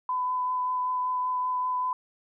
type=tone with vibrato; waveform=sine; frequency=1005 Hz; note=B5; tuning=30 cents sharp; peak=-25 dBFS; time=0.09-1.93 s; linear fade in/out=2 ms; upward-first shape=triangle; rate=5.2 Hz; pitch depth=12 cents each way; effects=none